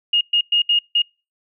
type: tone bursts at uneven times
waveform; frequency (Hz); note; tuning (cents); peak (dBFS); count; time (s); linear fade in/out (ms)
sine; 2854; F7; +37; -13; 5; 0.13-0.21 / 0.33-0.41 / 0.52-0.62 / 0.69-0.79 / 0.95-1.02; 5
effects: noise-tail reverb RT60 0.3 s tail -26 dB re dry